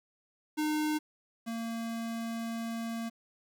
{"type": "tone pair in turn", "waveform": "square", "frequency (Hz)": [305, 229], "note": ["D#4", "A#3"], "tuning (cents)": [-34, -31], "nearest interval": "perfect fourth", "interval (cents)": 497, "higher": "first", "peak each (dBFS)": [-29, -35], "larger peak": "first", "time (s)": [[0.57, 0.99], [1.46, 3.1]], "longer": "second", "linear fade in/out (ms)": 20, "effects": ["10-bit"]}